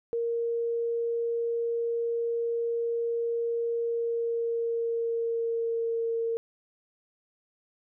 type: tone with pitch glide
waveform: sine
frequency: 466.2 to 458.7 Hz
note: A#4 to A#4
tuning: 0 to -28 cents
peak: -26 dBFS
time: 0.13-6.37 s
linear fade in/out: 0 ms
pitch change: -28 cents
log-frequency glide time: 3.79-6.18 s
effects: none